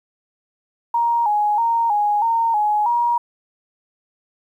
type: tone with pitch steps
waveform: sine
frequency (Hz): 938 / 835 / 926 / 830 / 918 / 840 / 951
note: A#5 / G#5 / A#5 / G#5 / A#5 / G#5 / A#5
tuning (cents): +11 / +9 / -12 / -1 / -27 / +19 / +34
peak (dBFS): -15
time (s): 0.94-3.18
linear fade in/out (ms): 5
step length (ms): 320
effects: 9-bit